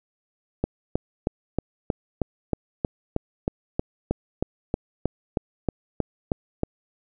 click train, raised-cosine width 2 ms, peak -9 dBFS, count 20, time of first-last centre 0.64-6.634 s, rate 3.17 Hz, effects none

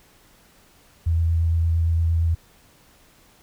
sine tone with vibrato, 82.8 Hz, E2, 8 cents sharp, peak -17 dBFS, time 1.06-2.35 s, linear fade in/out 10 ms, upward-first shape sine, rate 8.7 Hz, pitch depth 15 cents each way, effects pink hiss -55 dBFS RMS until 3.42 s

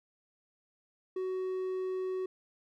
triangle tone, 373.3 Hz, F#4, 15 cents sharp, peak -30 dBFS, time 1.16-2.26 s, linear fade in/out 5 ms, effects none

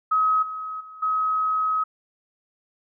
sine tone with level steps, 1273 Hz, D#6, 39 cents sharp, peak -17 / -29 / -39 / -20 dBFS, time 0.11-1.84 s, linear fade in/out 10 ms, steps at 0.42 / 0.8 / 1.02 s, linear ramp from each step 10 ms, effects none

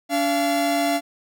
45% pulse tone pair together, 286.6 / 685 Hz, D4 / F5, -42 / -34 cents, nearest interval octave + minor third, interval 1508 cents, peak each -23 / -21 dBFS, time 0.09-1.01 s, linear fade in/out 50 ms, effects none

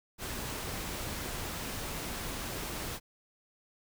pink noise, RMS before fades -38 dBFS, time 0.18-3 s, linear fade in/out 50 ms, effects none

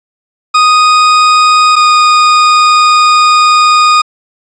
40% pulse tone pair in turn, 1243 / 1233.7 Hz, D#6 / D#6, -2 / -15 cents, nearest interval unison, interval 13 cents, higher first, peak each -3 dBFS, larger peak neither, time 0.54-1.76 / 1.76-4.02 s, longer second, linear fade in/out 10 ms, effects resampled to 16000 Hz + 7-bit

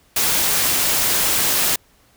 white noise, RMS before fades -18 dBFS, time 0.16-1.76 s, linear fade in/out 5 ms, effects pink hiss -56 dBFS RMS until 2.16 s

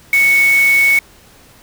sine tone in noise, 2217 Hz, C#7, in tune, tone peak -8 dBFS, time 0.13-0.99 s, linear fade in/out 2 ms, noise white, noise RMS -25 dBFS, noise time 0.13-0.99 s, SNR +14 dB, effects pink hiss -45 dBFS RMS until 1.62 s

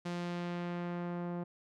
sawtooth tone with low-pass filter sweep, 174.61 Hz, F3, in tune, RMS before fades -38 dBFS, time 0.05-1.44 s, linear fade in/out 10 ms, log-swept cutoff 6200 to 950 Hz, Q 0.77, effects none

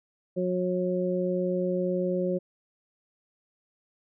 harmonic tone, 181.6 Hz, F#3, 32 cents flat, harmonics 1 / 2 / 3, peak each -29 / -29 / -29 dBFS, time 0.36-2.39 s, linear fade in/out 20 ms, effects none

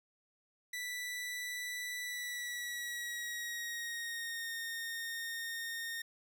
sawtooth tone with pitch glide, 1973 to 1840.9 Hz, B6 to A#6, -2 to -22 cents, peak -35 dBFS, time 0.73-6.02 s, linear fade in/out 5 ms, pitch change -120 cents, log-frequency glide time 2.01-4.51 s, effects none

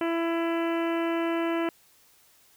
harmonic tone, 333.7 Hz, E4, 21 cents sharp, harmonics 1 / 2 / 3 / 4 / 5 / 6 / 7 / 8 / 9, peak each -26 / -32 / -36 / -38 / -40 / -42 / -43 / -44 / -45 dBFS, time 0.01-1.69 s, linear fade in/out 2 ms, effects white hiss -60 dBFS RMS until 2.56 s

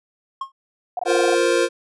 triangle tone with exponential decay, 1077 Hz, C6, 50 cents sharp, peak -19 dBFS, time 0.41-0.52 s, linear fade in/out 5 ms, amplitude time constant 23 ms
sine tone bursts, 720 Hz, F#5, 47 cents flat, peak -21 dBFS, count 9, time 0.97-1.344 s, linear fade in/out 2 ms, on 22 ms, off 22 ms
square chord, F suspended fourth, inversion none, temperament equal, 349.2 / 466.2 / 523.3 Hz, F4 / Bb4 / C5, 0 / 0 / 0 cents, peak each -21 dBFS, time 1.05-1.69 s, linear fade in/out 50 ms
effects resampled to 24000 Hz

